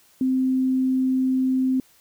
sine tone, 260 Hz, C4, 11 cents flat, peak -18 dBFS, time 0.21-1.8 s, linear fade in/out 2 ms, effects white hiss -57 dBFS RMS until 2 s

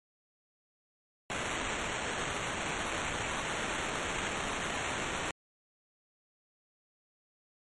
white noise with sample-and-hold, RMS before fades -35 dBFS, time 1.3-5.31 s, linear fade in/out 0 ms, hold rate 4900 Hz, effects MP3 48 kbps

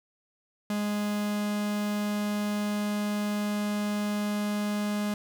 45% pulse tone, 207.7 Hz, G#3, in tune, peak -27 dBFS, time 0.7-5.14 s, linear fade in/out 2 ms, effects none

